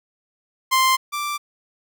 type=tone pair in turn; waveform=sawtooth; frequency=1046.5 / 1174.7 Hz; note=C6 / D6; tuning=0 / 0 cents; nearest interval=major second; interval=200 cents; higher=second; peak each=-11 / -20 dBFS; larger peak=first; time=0.71-0.97 / 1.12-1.38 s; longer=neither; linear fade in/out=20 ms; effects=none